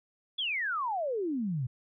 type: exponential sweep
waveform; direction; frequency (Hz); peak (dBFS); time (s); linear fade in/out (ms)
sine; down; 3497 to 117.3; -29; 0.38-1.67; 10
effects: none